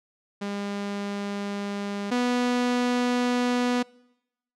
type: tone pair in turn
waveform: sawtooth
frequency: 201.9 / 245.8 Hz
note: G#3 / B3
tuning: -49 / -8 cents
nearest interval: minor third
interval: 341 cents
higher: second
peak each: -25 / -18 dBFS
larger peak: second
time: 0.41-2.11 / 2.11-3.83 s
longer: second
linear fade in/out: 10 ms
effects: noise-tail reverb RT60 0.9 s tail -25 dB re dry + low-pass 6000 Hz 12 dB/octave